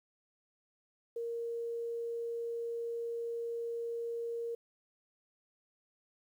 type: tone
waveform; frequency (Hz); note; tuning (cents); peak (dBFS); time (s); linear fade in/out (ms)
sine; 466.2; A#4; 0; -35; 1.16-4.55; 5
effects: 11-bit